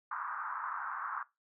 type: band-pass noise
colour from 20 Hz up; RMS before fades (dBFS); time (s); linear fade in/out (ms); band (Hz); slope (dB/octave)
pink; -39; 0.11-1.23; 5; 970 to 1500; 48
effects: noise-tail reverb RT60 0.2 s tail -18 dB re dry